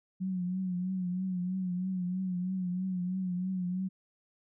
sine tone with vibrato, 183.4 Hz, F#3, 15 cents flat, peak -30 dBFS, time 0.2-3.89 s, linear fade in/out 20 ms, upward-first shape triangle, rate 3.1 Hz, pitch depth 66 cents each way, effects none

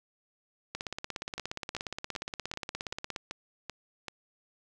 two click trains, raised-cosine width 0.2 ms, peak -20 / -18 dBFS, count 8 / 42, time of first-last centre 1.38-4.083 / 0.75-3.162 s, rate 2.59 / 17 Hz, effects none

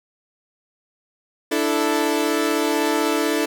sawtooth chord, D suspended second, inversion none, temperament equal, 293.7 / 329.6 / 440 Hz, D4 / E4 / A4, 0 / 0 / 0 cents, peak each -19 dBFS, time 1.51-3.46 s, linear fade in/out 10 ms, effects none

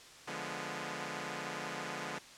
5% pulse chord, D diminished seventh, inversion none, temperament equal, 146.83 / 174.61 / 207.7 / 246.9 Hz, D3 / F3 / Ab3 / Cb4, 0 / 0 / 0 / 0 cents, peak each -33 dBFS, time 0.27-2.19 s, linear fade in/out 10 ms, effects white hiss -54 dBFS RMS until 2.37 s + low-pass 7000 Hz 12 dB/octave

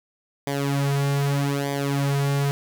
sawtooth tone with flanger, 140.5 Hz, C#3, 24 cents sharp, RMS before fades -23 dBFS, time 0.47-2.51 s, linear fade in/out 0 ms, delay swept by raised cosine 0.73 to 4.03 ms, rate 0.81 Hz, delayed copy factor -0.8, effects none

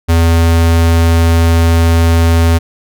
square tone, 83.2 Hz, E2, 17 cents sharp, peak -7 dBFS, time 0.08-2.59 s, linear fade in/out 20 ms, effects none

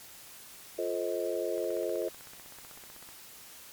sine chord, F dominant seventh, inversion none, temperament just, 349.2 / 436.5 / 523.8 / 628.6 Hz, F4 / A4 / C5 / Eb5, 0 / -14 / +2 / +18 cents, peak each -35 dBFS, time 0.78-2.09 s, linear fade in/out 10 ms
click train, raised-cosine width 0.5 ms, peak -35 dBFS, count 25, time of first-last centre 1.58-3.089 s, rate 15.9 Hz
effects white hiss -50 dBFS RMS until 3.72 s + MP3 96 kbps

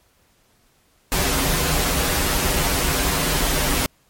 pink noise with comb filter, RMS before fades -20 dBFS, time 1.12-3.86 s, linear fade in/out 0 ms, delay 9.2 ms, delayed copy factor -0.8, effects pink hiss -60 dBFS RMS until 4.09 s + MP3 64 kbps

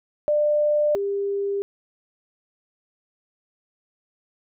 sine tone pair in turn, 596 / 399.7 Hz, D5 / G4, +25 / +34 cents, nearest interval perfect fifth, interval 691 cents, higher first, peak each -17 / -22 dBFS, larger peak first, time 0.28-0.95 / 0.95-1.62 s, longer neither, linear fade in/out 0 ms, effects none

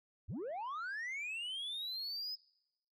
sine linear sweep, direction up, 56.1 to 5120 Hz, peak -36 dBFS, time 0.28-2.36 s, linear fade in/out 20 ms, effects noise-tail reverb RT60 0.9 s tail -26 dB re dry + tanh soft clip ceiling -38 dBFS

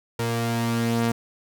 sawtooth tone pair together, 116.54 / 232.5 Hz, A#2 / A#3, 0 / -4 cents, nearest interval octave, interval 1196 cents, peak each -21 dBFS, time 0.19-1.12 s, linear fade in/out 5 ms, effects none

